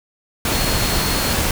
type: tone in noise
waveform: sine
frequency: 4300 Hz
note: C8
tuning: 47 cents sharp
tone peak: -27 dBFS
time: 0.52-1.33 s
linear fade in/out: 2 ms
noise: pink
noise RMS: -19 dBFS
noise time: 0.45-1.51 s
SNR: -11 dB
effects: none